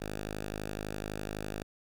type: tone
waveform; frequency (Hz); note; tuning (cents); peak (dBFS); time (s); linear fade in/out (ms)
5% pulse; 51.91; G#1; 0; -25; 0-1.63; 10
effects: none